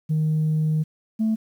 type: tone pair in turn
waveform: sine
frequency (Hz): 155.56 / 220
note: D#3 / A3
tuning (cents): 0 / 0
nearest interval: tritone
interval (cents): 600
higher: second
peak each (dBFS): -17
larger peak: neither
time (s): 0.09-0.84 / 1.19-1.36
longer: first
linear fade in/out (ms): 20
effects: tanh soft clip ceiling -16 dBFS + 9-bit